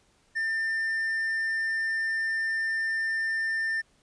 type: tone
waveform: triangle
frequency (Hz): 1795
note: A6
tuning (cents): +34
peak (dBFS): -24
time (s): 0.35-3.82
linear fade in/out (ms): 20
effects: pink hiss -65 dBFS RMS until 4.02 s + resampled to 22050 Hz